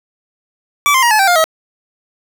25% pulse tone with pitch steps, 1154 / 1046.1 / 948.2 / 859.5 / 779.2 / 706.3 / 640.2 Hz, D6 / C6 / A#5 / A5 / G5 / F5 / D#5, -31 / -1 / +29 / -41 / -11 / +19 / +49 cents, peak -5 dBFS, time 0.86-1.441 s, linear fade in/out 0 ms, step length 83 ms, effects none

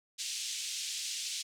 white band-pass noise, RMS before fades -38 dBFS, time 0.18-1.43 s, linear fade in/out 20 ms, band 2700 to 7600 Hz, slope 24 dB/octave, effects none

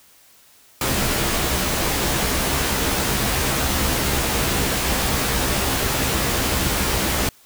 pink noise with comb filter, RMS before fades -21 dBFS, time 0.81-7.29 s, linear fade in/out 2 ms, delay 15 ms, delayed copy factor +0.6, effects white hiss -52 dBFS RMS until 7.45 s

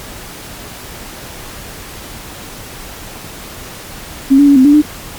sine tone with pitch steps, 270.7 / 286 / 282.2 / 259.5 / 289.9 / 299.7 Hz, C#4 / D4 / C#4 / C4 / D4 / D4, -41 / -46 / +31 / -14 / -22 / +35 cents, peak -3 dBFS, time 4.3-4.822 s, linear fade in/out 20 ms, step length 87 ms, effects pink hiss -30 dBFS RMS until 5.18 s + MP3 96 kbps

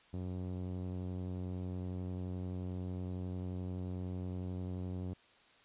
5% pulse tone with low-pass filter, 91.2 Hz, F#2, 24 cents flat, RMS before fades -40 dBFS, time 0.13-5.14 s, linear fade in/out 10 ms, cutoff 190 Hz, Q 0.54, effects white hiss -64 dBFS RMS until 5.64 s + resampled to 8000 Hz

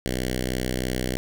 5% pulse tone with notch filter, 63.1 Hz, B1, 38 cents sharp, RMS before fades -27 dBFS, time 0.06-1.17 s, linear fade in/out 0 ms, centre 920 Hz, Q 0.71, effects none

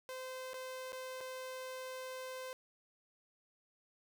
sawtooth tone with dropouts, 516 Hz, C5, 24 cents flat, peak -39 dBFS, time 0.09-2.53 s, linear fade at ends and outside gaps 0 ms, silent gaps 0.533-0.541 / 0.921-0.93 / 1.206-1.21 s, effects none

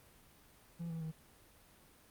triangle tone with pitch steps, 168.8 / 163.81 / 158.96 Hz, E3 / E3 / D#3, +41 / -11 / +37 cents, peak -37 dBFS, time 0.79-1.12 s, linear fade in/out 20 ms, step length 110 ms, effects pink hiss -63 dBFS RMS until 2.1 s + Opus 32 kbps

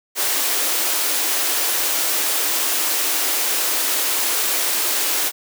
white high-pass noise, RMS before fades -20 dBFS, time 0.15-5.32 s, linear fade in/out 50 ms, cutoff 270 Hz, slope 96 dB/octave, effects none

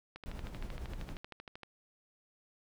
click train, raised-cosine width 0.3 ms, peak -30 dBFS, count 20, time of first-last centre 0.16-1.633 s, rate 12.9 Hz
brown noise with tremolo, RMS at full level -40 dBFS, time 0.26-1.17 s, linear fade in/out 0 ms, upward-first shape sine, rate 11 Hz, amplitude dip 45%
effects none

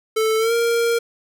square tone with pitch glide, 440 to 466.2 Hz, A4 to A#4, 0 to 0 cents, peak -17 dBFS, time 0.16-0.99 s, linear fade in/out 10 ms, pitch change +100 cents, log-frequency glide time 0.38-0.53 s, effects none

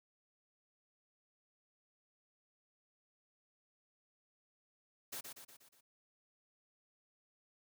white noise with echo, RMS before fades -44 dBFS, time 5.12-5.21 s, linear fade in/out 10 ms, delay 120 ms, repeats 5, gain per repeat -5 dB, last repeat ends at 5.81 s, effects none

